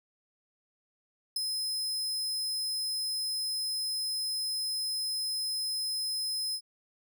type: tone with ADSR envelope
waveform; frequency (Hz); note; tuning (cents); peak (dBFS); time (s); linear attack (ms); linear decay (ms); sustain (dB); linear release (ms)
sawtooth; 5100; D#8; +42; -23; 1.36-6.61; 6; 7; -5; 66
effects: none